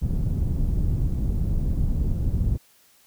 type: low-pass noise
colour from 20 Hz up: pink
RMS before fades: -23 dBFS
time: 0.01-2.58 s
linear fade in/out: 20 ms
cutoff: 150 Hz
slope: 12 dB/octave
effects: white hiss -58 dBFS RMS until 3.06 s